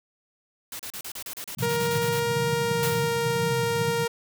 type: noise bursts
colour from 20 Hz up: white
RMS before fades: -36 dBFS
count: 14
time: 0.72-2.198 s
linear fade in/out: 2 ms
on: 74 ms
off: 34 ms
type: band-pass noise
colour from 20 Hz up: pink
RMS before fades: -31 dBFS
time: 1.57-4.06 s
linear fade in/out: 20 ms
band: 120 to 180 Hz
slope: 48 dB/octave
type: tone with pitch glide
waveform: sawtooth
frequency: 470 to 466.5 Hz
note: A#4 to A#4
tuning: +14 to +1 cents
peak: -20 dBFS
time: 1.62-4.08 s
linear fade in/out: 10 ms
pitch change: -13 cents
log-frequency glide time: 2.29-3.12 s
type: noise with exponential decay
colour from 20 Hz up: white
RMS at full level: -28 dBFS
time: 2.83-3.23 s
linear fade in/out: 1 ms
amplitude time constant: 86 ms
effects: none